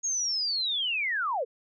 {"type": "linear sweep", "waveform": "sine", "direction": "down", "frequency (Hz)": [6645, 421.4], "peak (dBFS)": -26, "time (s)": [0.03, 1.45], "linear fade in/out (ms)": 20, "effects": []}